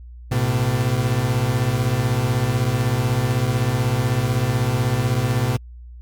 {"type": "beating tone pair", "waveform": "40% pulse", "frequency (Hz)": [110.8, 126.8], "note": ["A2", "B2"], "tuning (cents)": [13, 46], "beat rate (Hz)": 16, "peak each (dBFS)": [-21, -19], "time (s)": [0.31, 5.57], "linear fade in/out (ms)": 10, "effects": ["added 60 Hz sine -36 dBFS peak until 6.01 s", "Opus 48 kbps"]}